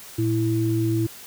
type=tone pair together; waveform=sine; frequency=115.06 / 329.6 Hz; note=A#2 / E4; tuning=-22 / 0 cents; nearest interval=octave + tritone; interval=1822 cents; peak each=-22 dBFS; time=0.18-1.07 s; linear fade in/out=10 ms; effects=white hiss -42 dBFS RMS until 1.26 s